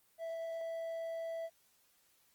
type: tone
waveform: triangle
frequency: 659.3 Hz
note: E5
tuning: in tune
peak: -36 dBFS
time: 0.18-1.5 s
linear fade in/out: 50 ms
effects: white hiss -71 dBFS RMS until 2.34 s + Opus 24 kbps